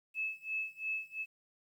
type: tone with tremolo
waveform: sine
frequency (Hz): 2603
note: E7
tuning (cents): -22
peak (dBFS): -32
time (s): 0.14-1.26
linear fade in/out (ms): 50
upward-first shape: sine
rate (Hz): 2.9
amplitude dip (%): 95
effects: 11-bit